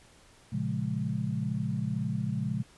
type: chord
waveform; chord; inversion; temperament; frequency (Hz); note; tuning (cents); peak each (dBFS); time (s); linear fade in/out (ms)
sine; Bb minor seventh; none; equal; 116.54 / 138.59 / 174.61 / 207.7; Bb2 / Db3 / F3 / Ab3; 0 / 0 / 0 / 0; -34 / -33 / -35 / -34; 0.52-2.63; 10
effects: pink hiss -58 dBFS RMS until 2.77 s + resampled to 24000 Hz